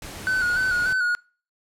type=noise; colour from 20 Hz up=pink; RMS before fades=-37 dBFS; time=0.02-0.93 s; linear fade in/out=2 ms
type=tone with vibrato; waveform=triangle; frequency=1480 Hz; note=F#6; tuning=in tune; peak=-18 dBFS; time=0.27-1.15 s; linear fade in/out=0 ms; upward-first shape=square; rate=3.4 Hz; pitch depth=41 cents each way
effects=noise-tail reverb RT60 0.4 s tail -25 dB re dry + low-pass 12000 Hz 12 dB/octave